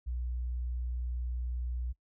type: tone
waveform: sine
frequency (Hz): 61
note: B1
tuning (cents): -21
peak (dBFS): -31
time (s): 0.06-1.93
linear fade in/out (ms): 20
effects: noise-tail reverb RT60 0.1 s tail -22 dB re dry + tanh soft clip ceiling -28 dBFS